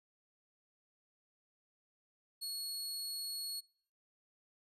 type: tone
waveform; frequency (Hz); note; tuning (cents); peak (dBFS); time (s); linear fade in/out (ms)
sawtooth; 4344; C#8; -36; -36; 2.41-3.61; 20
effects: noise-tail reverb RT60 0.6 s tail -24 dB re dry + resampled to 32000 Hz